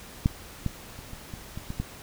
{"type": "clicks", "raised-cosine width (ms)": 5, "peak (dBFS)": [-8, -14, -30, -28, -24, -23, -20, -16], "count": 8, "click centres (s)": [0.259, 0.663, 0.99, 1.133, 1.338, 1.575, 1.704, 1.8], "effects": ["pink hiss -45 dBFS RMS until 2.02 s"]}